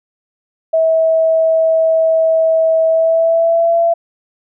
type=tone with pitch glide; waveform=sine; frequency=647 to 674.5 Hz; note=E5 to E5; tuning=-32 to +40 cents; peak=-9 dBFS; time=0.73-3.94 s; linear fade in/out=10 ms; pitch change=+72 cents; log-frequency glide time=2.87-3.76 s; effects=none

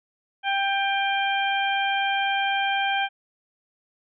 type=harmonic tone with a mistuned harmonic; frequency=789 Hz; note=G5; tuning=11 cents sharp; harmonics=1 / 2 / 3 / 4; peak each=-24 / -27 / -29 / -30 dBFS; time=0.43-3.09 s; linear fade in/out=50 ms; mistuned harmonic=3; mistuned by=+15 cents; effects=none

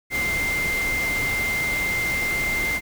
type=tone in noise; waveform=sine; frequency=2093 Hz; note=C7; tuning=in tune; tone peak=-22 dBFS; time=0.1-2.81 s; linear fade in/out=50 ms; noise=pink; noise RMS=-30 dBFS; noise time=0.1-2.81 s; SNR=+5 dB; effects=none

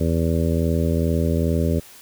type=harmonic tone; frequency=82.41 Hz; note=E2; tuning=in tune; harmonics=1 / 2 / 3 / 4 / 5 / 6 / 7; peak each=-21 / -23 / -25 / -30 / -28 / -30 / -30 dBFS; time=0-1.8 s; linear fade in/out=10 ms; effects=white hiss -45 dBFS RMS until 2.01 s

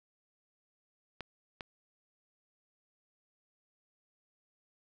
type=clicks; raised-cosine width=0.3 ms; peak=-24 dBFS; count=2; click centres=1.207 / 1.608 s; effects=none

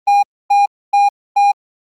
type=tone bursts; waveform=triangle; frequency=810 Hz; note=G#5; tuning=43 cents flat; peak=-6 dBFS; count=4; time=0.07-1.52 s; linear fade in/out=10 ms; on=160 ms; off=270 ms; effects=Opus 32 kbps

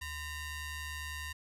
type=ring-modulated tone; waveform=sawtooth; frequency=948 Hz; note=A#5; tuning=29 cents sharp; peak=-32 dBFS; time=0.01-1.33 s; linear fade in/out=10 ms; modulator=873 Hz; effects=resampled to 32000 Hz

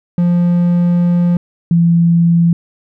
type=tone pair in turn; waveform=triangle / sine; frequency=174.61 / 169.35 Hz; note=F3 / E3; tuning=0 / +47 cents; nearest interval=minor second; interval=53 cents; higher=first; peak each=-7 dBFS; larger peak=neither; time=0.18-1.37 / 1.71-2.53 s; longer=first; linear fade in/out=2 ms; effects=none

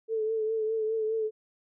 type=tone with vibrato; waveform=sine; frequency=440 Hz; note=A4; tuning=in tune; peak=-26 dBFS; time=0.08-1.31 s; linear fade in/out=50 ms; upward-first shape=triangle; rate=4.9 Hz; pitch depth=42 cents each way; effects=none

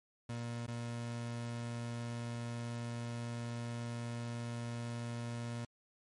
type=tone with dropouts; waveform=30% pulse; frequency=118.2 Hz; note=A#2; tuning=24 cents sharp; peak=-36 dBFS; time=0.29-5.65 s; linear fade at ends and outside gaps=5 ms; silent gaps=0.665-0.679 s; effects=MP3 48 kbps

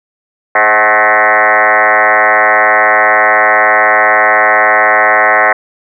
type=tone with frequency modulation; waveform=sine; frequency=1297 Hz; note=E6; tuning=28 cents flat; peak=-5 dBFS; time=0.55-5.53 s; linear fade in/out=5 ms; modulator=110 Hz; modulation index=6.7; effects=none

